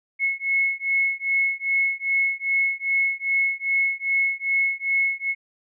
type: beating tone pair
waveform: sine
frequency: 2184 / 2186.5 Hz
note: C#7 / C#7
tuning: -26 / -24 cents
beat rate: 2.5 Hz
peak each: -23 dBFS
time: 0.19-5.35 s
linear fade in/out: 50 ms
effects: none